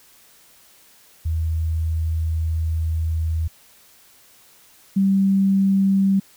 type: tone pair in turn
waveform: sine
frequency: 80.6 / 194.6 Hz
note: E2 / G3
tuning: -38 / -12 cents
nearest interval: octave + minor third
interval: 1526 cents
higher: second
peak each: -19 / -14 dBFS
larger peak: second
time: 1.25-3.48 / 4.96-6.2 s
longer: first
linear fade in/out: 10 ms
effects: white hiss -52 dBFS RMS until 6.36 s